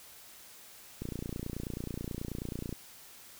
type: click train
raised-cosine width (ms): 3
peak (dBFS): -24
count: 51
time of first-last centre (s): 1.02-2.726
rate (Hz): 29.3
effects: white hiss -53 dBFS RMS until 3.39 s